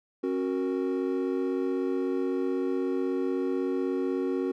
triangle chord, F# major, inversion second, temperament equal with one note detuned, 270.2 / 370 / 466.2 Hz, C#4 / F#4 / A#4, -44 / 0 / 0 cents, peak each -28 / -27 / -32 dBFS, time 0.23-4.52 s, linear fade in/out 10 ms, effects none

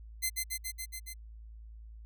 5% pulse tone with echo, 2062 Hz, C7, 26 cents flat, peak -19 dBFS, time 0.22-0.3 s, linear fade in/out 20 ms, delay 140 ms, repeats 6, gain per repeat -2 dB, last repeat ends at 1.14 s, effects added 55 Hz sine -46 dBFS peak until 2.05 s

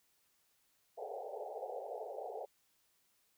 pink band-pass noise, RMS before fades -44 dBFS, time 0.97-2.46 s, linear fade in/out 20 ms, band 410 to 820 Hz, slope 96 dB/octave, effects white hiss -75 dBFS RMS until 3.37 s

